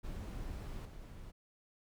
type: noise with level steps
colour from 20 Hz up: brown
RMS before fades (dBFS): -43 / -49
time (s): 0.03-1.32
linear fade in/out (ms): 20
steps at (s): 0.85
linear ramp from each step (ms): 5
effects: none